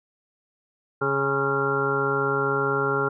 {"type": "harmonic tone with a mistuned harmonic", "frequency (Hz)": 138.1, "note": "C#3", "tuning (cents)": -6, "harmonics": [1, 2, 3, 4, 6, 7, 8, 9, 10], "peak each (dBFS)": [-31, -34, -25, -34, -33, -37, -33, -37, -25], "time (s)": [1.01, 3.09], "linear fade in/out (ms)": 10, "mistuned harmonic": 8, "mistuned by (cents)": -21, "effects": []}